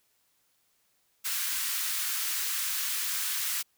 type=high-pass noise; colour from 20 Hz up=white; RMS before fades=-31 dBFS; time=1.24-3.63 s; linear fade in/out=20 ms; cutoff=1200 Hz; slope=24 dB/octave; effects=white hiss -71 dBFS RMS until 3.77 s